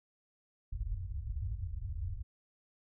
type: low-pass noise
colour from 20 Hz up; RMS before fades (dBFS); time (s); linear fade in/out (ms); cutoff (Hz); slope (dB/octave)
white; -38; 0.72-2.23; 10; 100; 48
effects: none